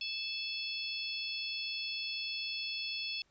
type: harmonic tone with a mistuned harmonic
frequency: 876 Hz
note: A5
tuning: 8 cents flat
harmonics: 3 / 4 / 5 / 6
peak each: -40 / -41 / -42 / -43 dBFS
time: 0.01-3.22 s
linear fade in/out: 2 ms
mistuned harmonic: 4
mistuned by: -59 cents
effects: pink hiss -72 dBFS RMS until 3.3 s + resampled to 16000 Hz